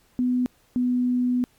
sine tone pair in turn, 249.4 / 248 Hz, B3 / B3, +17 / +7 cents, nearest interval unison, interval 10 cents, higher first, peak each -19 / -19 dBFS, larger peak neither, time 0.19-0.46 / 0.76-1.44 s, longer second, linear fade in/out 0 ms, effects pink hiss -61 dBFS RMS until 1.58 s + MP3 96 kbps

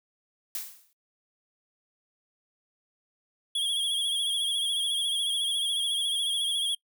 blue noise with exponential decay, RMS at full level -31 dBFS, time 0.55-0.93 s, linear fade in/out 1 ms, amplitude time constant 81 ms
square tone with vibrato, 3295 Hz, G#7, 14 cents flat, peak -26 dBFS, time 3.55-6.75 s, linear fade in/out 5 ms, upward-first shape sine, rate 14 Hz, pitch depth 55 cents each way
effects noise-tail reverb RT60 0.1 s tail -24 dB re dry

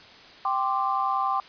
sine chord, G suspended fourth, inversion none, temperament just, 784 / 1045.3 / 1176 Hz, G5 / C6 / D6, 0 / -2 / +2 cents, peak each -27 dBFS, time 0.45-1.4 s, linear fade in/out 2 ms, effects white hiss -48 dBFS RMS until 1.48 s + resampled to 11025 Hz

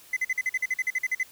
triangle tone bursts, 2032 Hz, B6, 49 cents sharp, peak -21 dBFS, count 14, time 0.13-1.232 s, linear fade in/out 5 ms, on 36 ms, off 46 ms, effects white hiss -52 dBFS RMS until 1.31 s

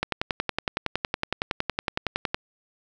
click train, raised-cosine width 0.3 ms, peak -8 dBFS, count 26, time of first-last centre 0.03-2.345 s, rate 10.8 Hz, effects none

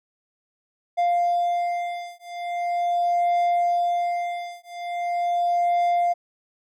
triangle beating tone pair, 698.5 / 698.91 Hz, F5 / F5, 0 / +1 cents, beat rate 0.41 Hz, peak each -22 dBFS, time 0.97-6.14 s, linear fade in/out 20 ms, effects none

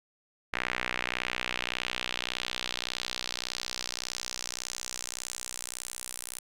sawtooth tone with band-pass filter sweep, 61.74 Hz, B1, in tune, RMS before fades -36 dBFS, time 0.53-6.39 s, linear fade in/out 5 ms, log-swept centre 2000 to 10000 Hz, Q 1.9, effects none

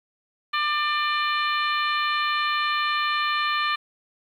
harmonic tone, 596 Hz, D5, 25 cents sharp, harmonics 2 / 3 / 4 / 5 / 6 / 7, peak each -24 / -28 / -30 / -32 / -34 / -35 dBFS, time 0.53-3.76 s, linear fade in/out 10 ms, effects 9-bit

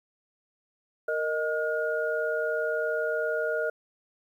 sine tone cluster, 463.8 / 621 / 1431 Hz, A#4 / D#5 / F6, -9 / -3 / +42 cents, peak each -30 / -29 / -31 dBFS, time 1.08-3.7 s, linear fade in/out 5 ms, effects 10-bit

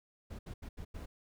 brown noise bursts at uneven times, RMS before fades -44 dBFS, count 5, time 0.3-0.39 / 0.46-0.54 / 0.62-0.69 / 0.77-0.85 / 0.94-1.06 s, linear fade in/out 10 ms, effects none

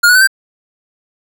square tone with pitch steps, 1423 / 1470.6 / 1519.9 / 1570.7 Hz, F6 / F#6 / F#6 / G6, +32 / -11 / +46 / +3 cents, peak -6 dBFS, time 0.03-0.274 s, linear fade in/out 10 ms, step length 61 ms, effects none

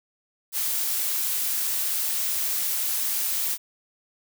blue noise, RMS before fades -26 dBFS, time 0.52-3.58 s, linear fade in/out 50 ms, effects none

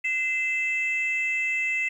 sine tone pair together, 2058 / 2637 Hz, C7 / E7, -29 / 0 cents, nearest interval major third, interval 429 cents, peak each -25 dBFS, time 0.04-1.89 s, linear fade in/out 10 ms, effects tanh soft clip ceiling -18 dBFS + 10-bit

